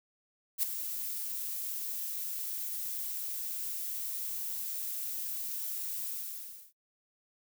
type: noise with ADSR envelope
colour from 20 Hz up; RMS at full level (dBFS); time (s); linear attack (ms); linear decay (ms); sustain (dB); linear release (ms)
violet; -26; 0.58-6.73; 51; 3; -11; 650
effects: noise-tail reverb RT60 0.1 s tail -24 dB re dry